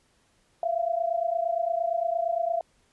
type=tone pair together; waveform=sine; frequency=669.3 / 698 Hz; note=E5 / F5; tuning=+26 / -1 cents; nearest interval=minor second; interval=73 cents; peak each=-26 / -28 dBFS; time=0.63-2.61 s; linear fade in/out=2 ms; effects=pink hiss -66 dBFS RMS until 2.92 s + resampled to 24000 Hz